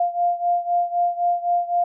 sine beating tone pair, 698.5 / 702.4 Hz, F5 / F5, 0 / +10 cents, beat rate 3.9 Hz, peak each -20 / -23 dBFS, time 0-1.84 s, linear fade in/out 5 ms, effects none

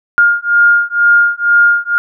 sine beating tone pair, 1413 / 1415.1 Hz, F6 / F6, +20 / +22 cents, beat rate 2.1 Hz, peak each -10 dBFS, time 0.18-1.98 s, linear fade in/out 0 ms, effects none

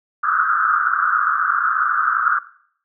pink band-pass noise, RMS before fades -18 dBFS, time 0.23-2.39 s, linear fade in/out 10 ms, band 1200 to 1500 Hz, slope 96 dB/octave, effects noise-tail reverb RT60 0.6 s tail -18 dB re dry

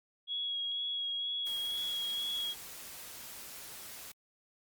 sine tone with vibrato, 3322 Hz, G#7, in tune, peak -33 dBFS, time 0.27-2.55 s, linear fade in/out 50 ms, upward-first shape sine, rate 2.1 Hz, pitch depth 16 cents each way
white noise, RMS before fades -47 dBFS, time 1.46-4.12 s, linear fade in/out 5 ms
effects Opus 48 kbps

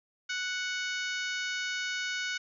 harmonic tone, 740 Hz, F#5, in tune, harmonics 2 / 3 / 4 / 5 / 6 / 7 / 8 / 9, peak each -34 / -38 / -40 / -42 / -44 / -45 / -46 / -47 dBFS, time 0.29-2.38 s, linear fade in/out 10 ms, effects none

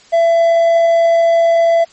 triangle tone, 670 Hz, E5, 28 cents sharp, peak -6 dBFS, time 0.12-1.85 s, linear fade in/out 20 ms, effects white hiss -45 dBFS RMS until 1.92 s + MP3 32 kbps

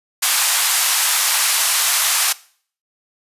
white band-pass noise, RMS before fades -17 dBFS, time 0.22-2.33 s, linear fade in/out 10 ms, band 790 to 13000 Hz, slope 24 dB/octave, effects noise-tail reverb RT60 0.5 s tail -20 dB re dry + resampled to 32000 Hz

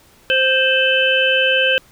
harmonic tone with a mistuned harmonic, 523.3 Hz, C5, in tune, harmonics 1 / 3 / 5 / 6, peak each -18 / -18 / -18 / -18 dBFS, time 0.3-1.78 s, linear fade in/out 0 ms, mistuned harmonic 6, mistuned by -49 cents, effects pink hiss -50 dBFS RMS until 1.91 s

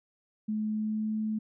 sine tone with pitch glide, 214.6 to 216.6 Hz, A3 to A3, -43 to -27 cents, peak -28 dBFS, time 0.48-1.39 s, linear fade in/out 10 ms, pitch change +16 cents, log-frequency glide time 0.68-1.16 s, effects none

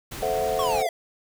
pink noise, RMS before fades -36 dBFS, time 0.11-0.83 s, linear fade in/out 10 ms
sine chord, F# half-diminished seventh, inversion first, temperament equal, 440 / 523.3 / 659.3 / 740 Hz, A4 / C5 / E5 / F#5, 0 / 0 / 0 / 0 cents, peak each -28 dBFS, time 0.22-0.87 s, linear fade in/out 5 ms
square exponential sweep, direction down, 1137 to 659.3 Hz, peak -26 dBFS, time 0.59-0.89 s, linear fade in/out 2 ms
effects none

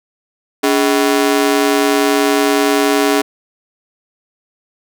sawtooth ring-modulated tone, 351.1 Hz, F4, 9 cents sharp, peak -4 dBFS, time 0.63-3.22 s, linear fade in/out 10 ms, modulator 65.3 Hz, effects none

